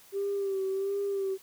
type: tone with vibrato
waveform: sine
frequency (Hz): 392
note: G4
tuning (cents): 0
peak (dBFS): -27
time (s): 0.12-1.38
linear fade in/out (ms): 50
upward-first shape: sine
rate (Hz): 1.4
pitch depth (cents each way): 41
effects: tanh soft clip ceiling -23 dBFS + white hiss -56 dBFS RMS until 1.42 s